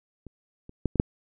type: clicks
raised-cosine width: 3 ms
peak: -29 / -30 / -11 / -17 / -6 dBFS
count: 5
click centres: 0.267 / 0.694 / 0.857 / 0.957 / 0.999 s
effects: none